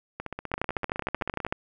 two click trains, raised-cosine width 0.5 ms, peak -11 / -18 dBFS, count 14 / 21, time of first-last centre 0.54-1.525 / 0.2-1.466 s, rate 13.2 / 15.8 Hz, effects none

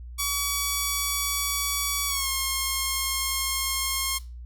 5% pulse tone with pitch glide, 1137 to 1073.2 Hz, C#6 to C6, +44 to +44 cents, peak -13 dBFS, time 0.18-4.19 s, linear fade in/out 20 ms, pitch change -100 cents, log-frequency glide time 2.07-2.28 s, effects added 60 Hz sine -37 dBFS peak until 4.45 s + Opus 48 kbps

